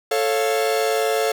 45% pulse chord, A augmented, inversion none, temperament equal with one note detuned, 440 / 550.2 / 698.5 Hz, A4 / C#5 / E#5, 0 / -13 / 0 cents, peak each -21 / -24 / -24 dBFS, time 0.11-1.32 s, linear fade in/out 5 ms, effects none

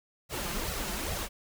pink noise with flanger, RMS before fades -34 dBFS, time 0.29-1.29 s, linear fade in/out 50 ms, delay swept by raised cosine 1.5 to 5.9 ms, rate 2.4 Hz, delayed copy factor +0.95, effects none

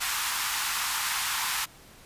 pink high-pass noise, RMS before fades -29 dBFS, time 0-1.66 s, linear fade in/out 20 ms, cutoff 880 Hz, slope 48 dB/octave, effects pink hiss -52 dBFS RMS until 2.05 s + resampled to 32000 Hz

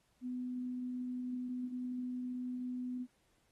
sine tone, 250 Hz, B3, 21 cents sharp, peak -37 dBFS, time 0.21-3.07 s, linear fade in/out 50 ms, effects pink hiss -75 dBFS RMS until 3.51 s + AAC 32 kbps

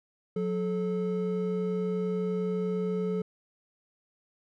triangle tone pair together, 181.56 / 433.2 Hz, F#3 / A4, -32 / -27 cents, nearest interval octave + minor third, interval 1505 cents, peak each -28 dBFS, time 0.36-3.22 s, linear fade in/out 5 ms, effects none

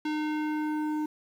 square tone with low-pass filter sweep, 305 Hz, D#4, 34 cents flat, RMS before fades -30 dBFS, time 0.05-1.06 s, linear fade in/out 5 ms, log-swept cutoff 3800 to 870 Hz, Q 0.98, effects 9-bit

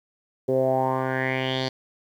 10% pulse tone with low-pass filter sweep, 130.81 Hz, C3, in tune, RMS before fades -24 dBFS, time 0.48-1.69 s, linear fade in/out 10 ms, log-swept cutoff 440 to 4500 Hz, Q 4.9, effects 9-bit

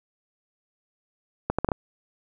accelerating click train, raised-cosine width 1 ms, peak -9 dBFS, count 5, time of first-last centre 1.5-1.718 s, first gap 86 ms, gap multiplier 0.7, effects none

